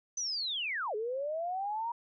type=linear two-way sweep; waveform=sine; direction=down then up; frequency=6150 to 410.9 to 954 Hz; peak=-32 dBFS; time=0.17-1.92 s; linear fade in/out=5 ms; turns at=0.95 s; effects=none